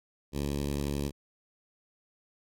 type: tone with notch filter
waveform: 10% pulse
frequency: 71.2 Hz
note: C#2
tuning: 47 cents sharp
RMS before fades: -32 dBFS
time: 0.32-1.12 s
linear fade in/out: 50 ms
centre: 1400 Hz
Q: 0.66
effects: AAC 48 kbps